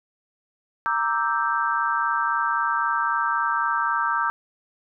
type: chord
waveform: sine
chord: E half-diminished seventh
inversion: second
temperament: equal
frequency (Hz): 932.3 / 1174.7 / 1318.5 / 1568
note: Bb5 / D6 / E6 / G6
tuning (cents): 0 / 0 / 0 / 0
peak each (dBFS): -26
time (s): 0.86-4.3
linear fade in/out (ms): 0
effects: none